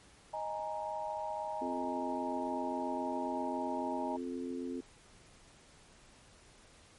sine chord, D# suspended fourth, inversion none, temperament just, 622.3 / 829.7 / 933.4 Hz, D#5 / G#5 / A#5, 0 / -2 / +2 cents, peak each -40 dBFS, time 0.33-4.17 s, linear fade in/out 10 ms
harmonic tone, 87.4 Hz, F2, 2 cents sharp, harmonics 3 / 4 / 5, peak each -38 / -42 / -45 dBFS, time 1.61-4.81 s, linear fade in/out 10 ms
effects pink hiss -60 dBFS RMS until 6.98 s + MP3 48 kbps

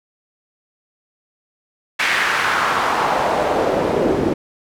pink noise with band-pass filter sweep, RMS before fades -18 dBFS, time 1.99-4.34 s, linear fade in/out 10 ms, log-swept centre 2100 to 330 Hz, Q 1.9, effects none

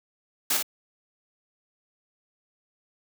white noise with echo, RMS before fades -24 dBFS, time 0.5-0.57 s, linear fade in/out 5 ms, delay 57 ms, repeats 1, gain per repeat -4 dB, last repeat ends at 0.627 s, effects high-pass 200 Hz 12 dB/octave

